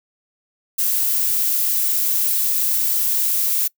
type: noise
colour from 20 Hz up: violet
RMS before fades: -19 dBFS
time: 0.78-3.68 s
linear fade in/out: 10 ms
effects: noise-tail reverb RT60 0.1 s tail -24 dB re dry